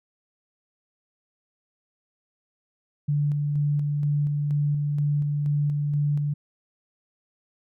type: tone with tremolo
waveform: sine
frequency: 146.1 Hz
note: D3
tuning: 9 cents flat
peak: -20 dBFS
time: 3.08-6.34 s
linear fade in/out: 10 ms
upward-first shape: square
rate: 2.1 Hz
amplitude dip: 25%
effects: none